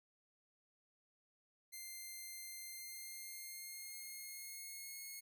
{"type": "tone with pitch glide", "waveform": "5% pulse", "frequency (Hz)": [2093, 2173], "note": ["C7", "C#7"], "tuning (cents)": [0, -35], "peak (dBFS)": -38, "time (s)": [1.72, 5.21], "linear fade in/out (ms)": 20, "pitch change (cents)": 65, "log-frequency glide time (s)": [2.64, 5.01], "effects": []}